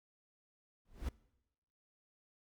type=noise with exponential growth; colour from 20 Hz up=brown; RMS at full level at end=-34 dBFS; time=0.85-1.09 s; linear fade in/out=5 ms; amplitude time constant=51 ms; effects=noise-tail reverb RT60 0.9 s tail -21 dB re dry